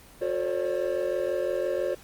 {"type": "tone cluster", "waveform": "triangle", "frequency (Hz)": [362.4, 447.2, 535, 581], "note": ["F#4", "A4", "C5", "D5"], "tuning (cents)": [-36, 28, 38, -19], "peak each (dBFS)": [-29, -33, -27, -29], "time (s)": [0.21, 1.95], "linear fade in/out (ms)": 10, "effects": ["pink hiss -51 dBFS RMS until 2.03 s", "Opus 24 kbps"]}